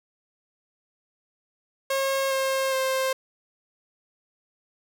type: tone with pitch steps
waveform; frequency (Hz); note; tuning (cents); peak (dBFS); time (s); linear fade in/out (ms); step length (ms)
sawtooth; 541 / 533.9 / 526.8; C#5 / C5 / C5; -42 / +35 / +12; -19; 1.9-3.13; 5; 410
effects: none